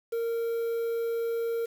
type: tone with quantisation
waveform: triangle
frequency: 462.1 Hz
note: A#4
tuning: 15 cents flat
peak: -25 dBFS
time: 0.12-1.66 s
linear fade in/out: 10 ms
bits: 8
effects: none